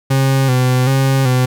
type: tone with vibrato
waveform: 40% pulse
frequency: 130.81 Hz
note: C3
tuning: in tune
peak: -10 dBFS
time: 0.1-1.46 s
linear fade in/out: 10 ms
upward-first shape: square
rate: 1.3 Hz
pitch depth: 50 cents each way
effects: none